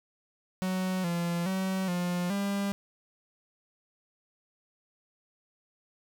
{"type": "tone with pitch steps", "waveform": "45% pulse", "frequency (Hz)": [186, 171.7, 189.5, 177, 199.6], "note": ["F#3", "F3", "F#3", "F3", "G3"], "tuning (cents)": [9, -29, 42, 23, 32], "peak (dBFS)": -28, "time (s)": [0.62, 2.72], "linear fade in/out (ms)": 0, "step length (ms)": 420, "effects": []}